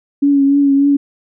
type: tone with vibrato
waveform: sine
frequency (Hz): 280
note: C#4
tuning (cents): +18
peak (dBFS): -8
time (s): 0.22-0.97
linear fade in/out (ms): 10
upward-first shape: triangle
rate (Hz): 3.4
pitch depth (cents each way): 34
effects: none